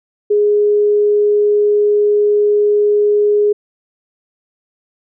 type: tone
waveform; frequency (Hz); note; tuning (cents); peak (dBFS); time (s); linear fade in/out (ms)
sine; 415.3; G#4; 0; -9; 0.3-3.53; 10
effects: none